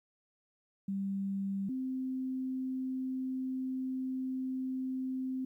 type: tone pair in turn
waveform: sine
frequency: 196 / 259.9 Hz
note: G3 / C4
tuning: 0 / -11 cents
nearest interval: perfect fourth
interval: 489 cents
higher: second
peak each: -32 / -33 dBFS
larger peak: first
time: 0.88-1.69 / 1.69-5.45 s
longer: second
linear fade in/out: 5 ms
effects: 12-bit